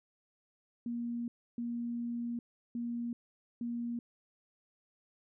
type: tone bursts at uneven times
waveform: sine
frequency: 236.9 Hz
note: A#3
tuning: 28 cents sharp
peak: -34 dBFS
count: 4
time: 0.86-1.28 / 1.58-2.39 / 2.75-3.13 / 3.61-3.99 s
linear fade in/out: 2 ms
effects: none